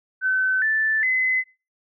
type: tone with pitch steps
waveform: sine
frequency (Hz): 1523 / 1759.6 / 2033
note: F#6 / A6 / B6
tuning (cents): +50 / 0 / +50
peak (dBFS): -18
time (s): 0.21-1.44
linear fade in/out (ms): 50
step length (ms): 410
effects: noise-tail reverb RT60 0.3 s tail -21 dB re dry